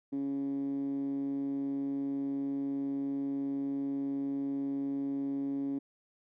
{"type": "tone with band-pass filter", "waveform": "10% pulse", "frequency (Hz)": 138.59, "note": "C#3", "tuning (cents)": 0, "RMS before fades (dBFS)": -34, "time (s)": [0.12, 5.79], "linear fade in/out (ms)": 10, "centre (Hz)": 280, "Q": 7.6, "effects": []}